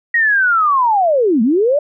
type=linear two-way sweep; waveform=sine; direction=down then up; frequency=1904 to 207.7 to 608 Hz; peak=-10 dBFS; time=0.14-1.79 s; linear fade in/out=5 ms; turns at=1.42 s; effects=none